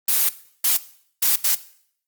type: noise bursts at uneven times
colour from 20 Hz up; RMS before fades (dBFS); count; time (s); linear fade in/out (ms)
blue; -18; 4; 0.08-0.29 / 0.64-0.77 / 1.22-1.36 / 1.44-1.55; 5
effects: noise-tail reverb RT60 0.6 s tail -17 dB re dry + Opus 24 kbps